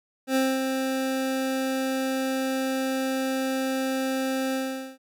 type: tone with ADSR envelope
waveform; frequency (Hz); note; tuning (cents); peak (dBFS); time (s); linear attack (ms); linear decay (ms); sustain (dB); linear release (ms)
25% pulse; 264; C4; +16; -16; 0.27-4.98; 85; 230; -5; 440
effects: none